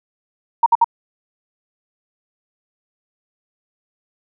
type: tone bursts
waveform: sine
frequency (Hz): 932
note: A#5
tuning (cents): -1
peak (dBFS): -8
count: 3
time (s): 0.63-0.844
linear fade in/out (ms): 5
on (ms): 32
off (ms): 59
effects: none